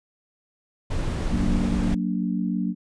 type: noise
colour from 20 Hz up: brown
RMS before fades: -25 dBFS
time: 0.9-1.95 s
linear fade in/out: 10 ms
type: chord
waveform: sine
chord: Gb augmented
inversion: none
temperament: just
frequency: 185 / 231.2 / 289.1 Hz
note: Gb3 / Bb3 / D4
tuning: 0 / -14 / -27 cents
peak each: -25 / -27 / -30 dBFS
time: 1.29-2.75 s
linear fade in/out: 50 ms
effects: resampled to 22050 Hz